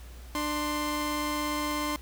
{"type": "tone pair together", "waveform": "sawtooth", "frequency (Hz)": [297.2, 1048.1], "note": ["D4", "C6"], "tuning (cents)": [21, 3], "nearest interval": "octave + minor seventh", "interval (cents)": 2182, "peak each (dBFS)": [-27, -28], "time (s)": [0.35, 1.96], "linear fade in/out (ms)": 0, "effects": ["added 60 Hz sine -43 dBFS peak until 2.01 s", "pink hiss -53 dBFS RMS until 2.01 s"]}